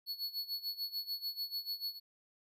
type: tone with tremolo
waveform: square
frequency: 4399 Hz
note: C#8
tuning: 14 cents flat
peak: -35 dBFS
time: 0.06-2 s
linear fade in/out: 50 ms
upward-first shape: sine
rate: 6.8 Hz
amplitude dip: 85%
effects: none